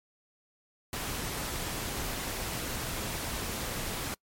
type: noise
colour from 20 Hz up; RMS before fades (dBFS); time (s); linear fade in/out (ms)
pink; -35; 0.93-4.14; 0
effects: noise-tail reverb RT60 0.1 s tail -26 dB re dry + MP3 64 kbps